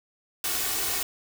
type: noise with comb filter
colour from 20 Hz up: white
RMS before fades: -28 dBFS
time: 0.44-1.03 s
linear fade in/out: 2 ms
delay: 2.7 ms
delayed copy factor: +0.65
effects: none